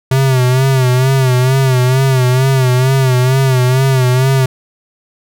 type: tone with vibrato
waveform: square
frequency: 130 Hz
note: C3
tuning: 11 cents flat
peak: -9 dBFS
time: 0.11-4.46 s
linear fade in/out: 5 ms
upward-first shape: sine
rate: 2.2 Hz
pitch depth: 67 cents each way
effects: none